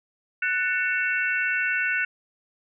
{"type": "tone cluster", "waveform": "sine", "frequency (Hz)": [1485, 1783, 2225, 2692], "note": ["F#6", "A6", "C#7", "E7"], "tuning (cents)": [6, 22, 6, 36], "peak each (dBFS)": [-24, -32, -30, -29], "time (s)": [0.42, 2.05], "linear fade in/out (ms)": 5, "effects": []}